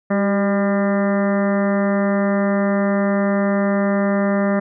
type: harmonic tone with a mistuned harmonic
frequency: 200 Hz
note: G3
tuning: 35 cents sharp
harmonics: 1 / 2 / 3 / 4 / 5 / 6 / 7 / 8 / 9 / 10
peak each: -17 / -26 / -21 / -32 / -33 / -30 / -33 / -37 / -31 / -37 dBFS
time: 0.1-4.6 s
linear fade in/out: 10 ms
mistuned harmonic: 2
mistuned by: -46 cents
effects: none